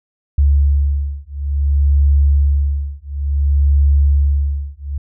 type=beating tone pair; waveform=sine; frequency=70.6 / 71.17 Hz; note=C#2 / C#2; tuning=+32 / +46 cents; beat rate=0.57 Hz; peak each=-14 / -14 dBFS; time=0.38-4.98 s; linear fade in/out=5 ms; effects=none